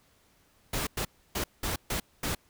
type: noise bursts at uneven times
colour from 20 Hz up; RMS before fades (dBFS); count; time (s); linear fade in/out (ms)
pink; -31; 6; 0.73-0.87 / 0.97-1.05 / 1.35-1.44 / 1.63-1.76 / 1.9-2 / 2.23-2.35; 5
effects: pink hiss -65 dBFS RMS until 2.49 s